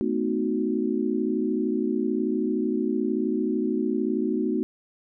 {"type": "chord", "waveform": "sine", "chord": "B dominant seventh", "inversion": "third", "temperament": "equal with one note detuned", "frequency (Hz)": [220, 253.2, 311.1, 370], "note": ["A3", "B3", "D#4", "F#4"], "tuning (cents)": [0, 43, 0, 0], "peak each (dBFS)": -28, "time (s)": [0.01, 4.63], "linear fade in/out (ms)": 0, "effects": []}